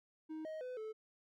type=tone with pitch steps; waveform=triangle; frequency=314 / 628 / 504 / 435.7 Hz; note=D#4 / D#5 / B4 / A4; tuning=+16 / +16 / +35 / -17 cents; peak=-40 dBFS; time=0.29-0.93 s; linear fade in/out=20 ms; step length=160 ms; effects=none